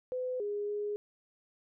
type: tone with pitch steps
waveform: sine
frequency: 506 / 411.8 / 414.6 Hz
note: B4 / G#4 / G#4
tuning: +42 / -15 / -3 cents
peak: -32 dBFS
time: 0.12-0.96 s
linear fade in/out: 0 ms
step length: 280 ms
effects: none